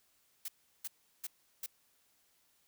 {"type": "noise bursts", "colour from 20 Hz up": "blue", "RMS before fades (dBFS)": -40, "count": 4, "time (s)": [0.45, 1.662], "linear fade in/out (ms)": 5, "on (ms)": 33, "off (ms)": 360, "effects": ["white hiss -72 dBFS RMS until 2.67 s"]}